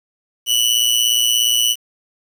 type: tone with amplitude modulation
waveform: sawtooth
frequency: 2960 Hz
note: F#7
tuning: in tune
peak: -7 dBFS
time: 0.46-1.76 s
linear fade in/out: 50 ms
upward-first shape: sine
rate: 117 Hz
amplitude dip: 75%
effects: 7-bit